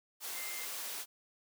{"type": "tone in noise", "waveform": "sine", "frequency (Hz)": 2093, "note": "C7", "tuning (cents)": 0, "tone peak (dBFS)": -45, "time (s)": [0.33, 0.68], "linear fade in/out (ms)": 50, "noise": "white", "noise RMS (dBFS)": -41, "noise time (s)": [0.2, 1.06], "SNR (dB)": -7, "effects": ["high-pass 400 Hz 12 dB/octave"]}